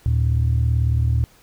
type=tone pair together; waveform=sine; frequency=76.6 / 114.87 Hz; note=D#2 / A#2; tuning=-27 / -25 cents; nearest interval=perfect fifth; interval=702 cents; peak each=-17 dBFS; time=0.06-1.24 s; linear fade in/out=0 ms; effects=tanh soft clip ceiling -11 dBFS + pink hiss -53 dBFS RMS until 1.42 s